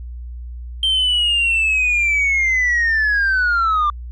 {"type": "linear sweep", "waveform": "sine", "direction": "down", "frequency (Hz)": [3147, 1174.7], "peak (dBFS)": -12, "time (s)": [0.83, 3.9], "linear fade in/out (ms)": 2, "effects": ["tanh soft clip ceiling -12 dBFS", "added 60 Hz sine -28 dBFS peak until 4.11 s"]}